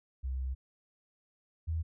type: tone pair in turn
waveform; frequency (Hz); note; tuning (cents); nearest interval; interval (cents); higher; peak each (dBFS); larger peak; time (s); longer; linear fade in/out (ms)
sine; 65 / 81.14; C2 / E2; -11 / -27; major third; 384; second; -32 / -30; second; 0.23-0.55 / 1.67-1.83; first; 20
effects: none